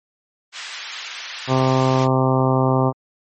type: band-pass noise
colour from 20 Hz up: white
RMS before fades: -33 dBFS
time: 0.52-2.08 s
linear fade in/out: 50 ms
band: 1300 to 3900 Hz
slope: 12 dB/octave
type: harmonic tone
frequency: 130.81 Hz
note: C3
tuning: in tune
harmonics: 1 / 2 / 3 / 4 / 5 / 6 / 7 / 8 / 9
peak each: -18 / -21 / -23 / -24 / -25 / -26 / -26 / -27 / -28 dBFS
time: 1.47-2.93 s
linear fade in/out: 50 ms
effects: MP3 32 kbps